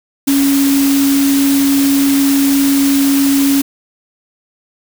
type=tone in noise; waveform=sine; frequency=277.2 Hz; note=C#4; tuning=in tune; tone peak=-9 dBFS; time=0.27-3.62 s; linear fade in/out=10 ms; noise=white; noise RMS=-20 dBFS; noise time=0.27-3.62 s; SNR=+8 dB; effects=none

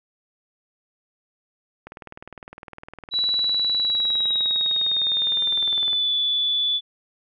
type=click train; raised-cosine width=0.5 ms; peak=-23 dBFS; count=81; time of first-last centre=1.87-5.931 s; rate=19.7 Hz
type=tone with pitch glide; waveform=sine; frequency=3932 to 3463 Hz; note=B7 to A7; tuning=-8 to -28 cents; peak=-19 dBFS; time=3.11-6.81 s; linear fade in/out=50 ms; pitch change=-220 cents; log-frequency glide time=3.78-6.14 s
effects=none

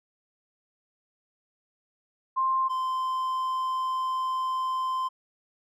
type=tone pair in turn; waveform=sine / triangle; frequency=1052 / 1037.5 Hz; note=C6 / C6; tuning=+9 / -15 cents; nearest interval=unison; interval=24 cents; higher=first; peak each=-22 / -24 dBFS; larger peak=first; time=2.36-2.69 / 2.69-5.09 s; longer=second; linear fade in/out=20 ms; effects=none

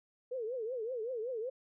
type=tone with vibrato; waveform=sine; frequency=474.7 Hz; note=A#4; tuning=31 cents sharp; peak=-35 dBFS; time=0.31-1.5 s; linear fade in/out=10 ms; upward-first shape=triangle; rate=5.3 Hz; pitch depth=210 cents each way; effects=none

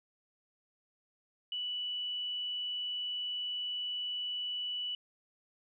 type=tone; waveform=sine; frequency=2960 Hz; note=F#7; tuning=in tune; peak=-34 dBFS; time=1.52-4.95 s; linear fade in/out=2 ms; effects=none

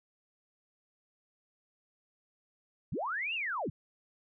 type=linear two-way sweep; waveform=sine; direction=up then down; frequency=76.6 to 2868 to 76.6 Hz; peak=-32 dBFS; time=2.92-3.7 s; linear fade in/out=5 ms; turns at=3.34 s; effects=none

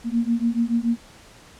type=beating tone pair; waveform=sine; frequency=230 / 237 Hz; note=A#3 / A#3; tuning=-23 / +29 cents; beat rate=7 Hz; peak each=-22 dBFS; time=0.04-0.98 s; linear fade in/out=50 ms; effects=pink hiss -48 dBFS RMS until 1.59 s + low-pass 9000 Hz 12 dB/octave

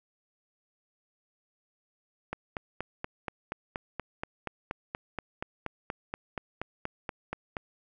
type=click train; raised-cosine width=0.5 ms; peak=-18 dBFS; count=23; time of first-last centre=2.33-7.568 s; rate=4.2 Hz; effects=none

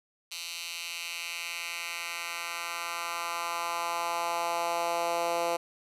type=tone with high-pass filter sweep; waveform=10% pulse; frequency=170.4 Hz; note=F3; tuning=42 cents flat; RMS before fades=-33 dBFS; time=0.31-5.57 s; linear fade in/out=10 ms; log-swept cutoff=3500 to 540 Hz; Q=1.7; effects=resampled to 32000 Hz

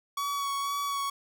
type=tone with vibrato; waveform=45% pulse; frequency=1126 Hz; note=C#6; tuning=27 cents sharp; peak=-29 dBFS; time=0.17-1.1 s; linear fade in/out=5 ms; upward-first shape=sine; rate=2 Hz; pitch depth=18 cents each way; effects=none

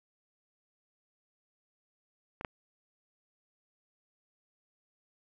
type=clicks; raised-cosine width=0.5 ms; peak=-25 / -19 dBFS; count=2; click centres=2.411 / 2.448 s; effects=none

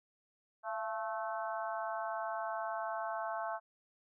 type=harmonic tone with a mistuned harmonic; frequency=218.2 Hz; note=A3; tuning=14 cents flat; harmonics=3 / 4 / 5 / 6 / 7; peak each=-39 / -41 / -43 / -45 / -46 dBFS; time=0.63-3.6 s; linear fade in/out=50 ms; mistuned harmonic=3; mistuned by=+55 cents; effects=none

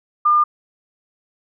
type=tone; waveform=sine; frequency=1204 Hz; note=D6; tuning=43 cents sharp; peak=-11 dBFS; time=0.25-0.44 s; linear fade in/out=10 ms; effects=none

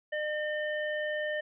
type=harmonic tone; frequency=605 Hz; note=D#5; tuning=49 cents flat; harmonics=1 / 3 / 5; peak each=-32 / -34 / -45 dBFS; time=0.12-1.41 s; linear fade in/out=10 ms; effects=none

